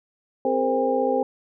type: tone cluster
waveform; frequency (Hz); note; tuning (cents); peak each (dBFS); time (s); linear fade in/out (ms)
sine; 260.8 / 409.1 / 463.8 / 520 / 805; C4 / G#4 / A#4 / C5 / G5; -5 / -26 / -9 / -11 / +46; -27 / -28 / -26 / -23 / -26; 0.45-1.23; 2
effects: none